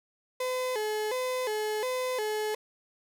35% pulse tone with vibrato, 466.2 Hz, A#4, in tune, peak -27 dBFS, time 0.4-2.55 s, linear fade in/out 5 ms, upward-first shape square, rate 1.4 Hz, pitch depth 150 cents each way, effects none

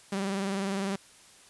sawtooth tone with vibrato, 196 Hz, G3, in tune, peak -25 dBFS, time 0.12-0.96 s, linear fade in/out 5 ms, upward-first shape square, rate 20 Hz, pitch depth 42 cents each way, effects white hiss -55 dBFS RMS until 1.49 s + resampled to 24000 Hz

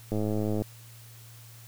click train, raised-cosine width 2 ms, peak -17 dBFS, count 54, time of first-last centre 0.12-0.62 s, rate 106 Hz, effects added 115 Hz sine -48 dBFS peak until 1.67 s + white hiss -53 dBFS RMS until 1.67 s

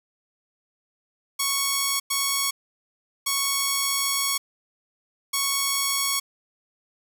5% pulse tone bursts at uneven times, 1108.7 Hz, C#6, in tune, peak -10 dBFS, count 4, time 1.39-2 / 2.1-2.51 / 3.26-4.38 / 5.33-6.2 s, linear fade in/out 10 ms, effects none

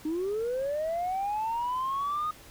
sine linear sweep, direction up, 300 to 1246 Hz, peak -26 dBFS, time 0.05-2.31 s, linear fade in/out 5 ms, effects tanh soft clip ceiling -25 dBFS + pink hiss -51 dBFS RMS until 2.5 s

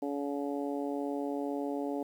harmonic tone, 142.1 Hz, C#3, 43 cents sharp, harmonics 2 / 3 / 4 / 5 / 6, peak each -34 / -38 / -40 / -42 / -44 dBFS, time 0.02-2.03 s, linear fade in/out 5 ms, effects 10-bit

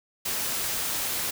white noise, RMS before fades -29 dBFS, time 0.25-1.31 s, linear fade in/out 10 ms, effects none

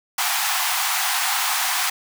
pink high-pass noise, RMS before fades -22 dBFS, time 0.18-1.9 s, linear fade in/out 5 ms, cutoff 720 Hz, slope 96 dB/octave, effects none

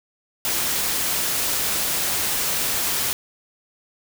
white noise, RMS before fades -23 dBFS, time 0.45-3.13 s, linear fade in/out 0 ms, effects none

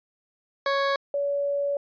20% pulse / sine tone pair in turn, 554.4 / 567.4 Hz, C#5 / C#5, 0 / +40 cents, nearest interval unison, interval 40 cents, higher second, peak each -17 / -23 dBFS, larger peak first, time 0.66-0.96 / 1.14-1.77 s, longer second, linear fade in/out 2 ms, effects resampled to 11025 Hz

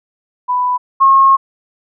sine tone pair in turn, 993 / 1082.2 Hz, B5 / C#6, +9 / -42 cents, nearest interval minor second, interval 149 cents, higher second, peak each -12 / -5 dBFS, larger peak second, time 0.48-0.78 / 1-1.37 s, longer second, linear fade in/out 20 ms, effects none

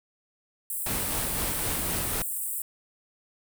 pink high-pass noise, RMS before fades -32 dBFS, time 0.7-2.62 s, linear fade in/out 2 ms, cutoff 7900 Hz, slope 96 dB/octave
pink noise with tremolo, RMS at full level -31 dBFS, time 0.86-2.22 s, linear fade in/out 2 ms, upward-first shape sine, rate 3.9 Hz, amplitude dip 30%
effects none

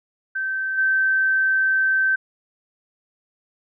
sine tone with level steps, 1549 Hz, G6, 21 cents flat, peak -22 / -16 dBFS, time 0.35-2.16 s, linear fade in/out 10 ms, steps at 0.77 s, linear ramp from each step 20 ms, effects none

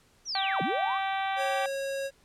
sine linear two-way sweep, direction down then up, 6110 to 139.4 to 1261 Hz, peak -30 dBFS, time 0.25-1 s, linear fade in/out 50 ms, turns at 0.62 s
harmonic tone, 388 Hz, G4, 18 cents flat, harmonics 2 / 3 / 4 / 5 / 6 / 7 / 8 / 9 / 10, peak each -29 / -38 / -37 / -40 / -39 / -46 / -45 / -44 / -48 dBFS, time 0.35-1.66 s, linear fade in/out 2 ms
square tone, 547 Hz, C#5, 23 cents flat, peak -31 dBFS, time 1.36-2.11 s, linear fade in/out 50 ms
effects pink hiss -63 dBFS RMS until 2.24 s + low-pass 11000 Hz 12 dB/octave

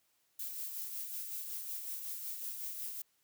violet noise with tremolo, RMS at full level -40 dBFS, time 0.39-3.02 s, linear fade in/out 5 ms, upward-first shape sine, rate 5.4 Hz, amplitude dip 40%, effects white hiss -75 dBFS RMS until 3.23 s + high-pass 60 Hz 12 dB/octave

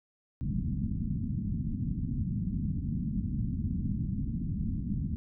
white low-pass noise, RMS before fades -32 dBFS, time 0.41-5.16 s, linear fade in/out 0 ms, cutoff 240 Hz, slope 48 dB/octave, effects none

